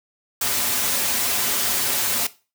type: noise with comb filter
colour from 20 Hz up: white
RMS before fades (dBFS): -22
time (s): 0.41-2.27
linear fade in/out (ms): 5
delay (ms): 6.3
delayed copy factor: -0.75
effects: noise-tail reverb RT60 0.3 s tail -17 dB re dry + high-pass 100 Hz 12 dB/octave